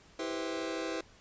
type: chord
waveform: sawtooth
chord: C major seventh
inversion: first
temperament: just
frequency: 327 / 392.4 / 490.5 / 523.3 Hz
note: E4 / G4 / B4 / C5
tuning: -14 / +2 / -12 / 0 cents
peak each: -33 / -37 / -36 / -37 dBFS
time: 0.19-1.01 s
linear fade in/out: 5 ms
effects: pink hiss -59 dBFS RMS until 1.2 s + resampled to 16000 Hz